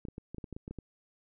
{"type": "clicks", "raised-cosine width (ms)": 3, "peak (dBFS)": -28, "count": 11, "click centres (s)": [0.052, 0.085, 0.181, 0.346, 0.383, 0.442, 0.527, 0.565, 0.679, 0.71, 0.787], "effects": []}